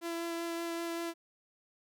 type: tone with vibrato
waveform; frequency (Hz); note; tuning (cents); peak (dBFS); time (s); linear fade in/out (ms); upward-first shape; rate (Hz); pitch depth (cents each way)
sawtooth; 336.6; E4; +36; -31; 0.01-1.14; 50; sine; 5.2; 10
effects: none